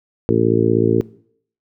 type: harmonic tone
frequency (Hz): 56.3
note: A1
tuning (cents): +40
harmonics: 2 / 3 / 4 / 5 / 6 / 7 / 8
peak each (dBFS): -21 / -25 / -20 / -22 / -19 / -19 / -19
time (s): 0.29-1.01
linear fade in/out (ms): 0
effects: noise-tail reverb RT60 0.6 s tail -20 dB re dry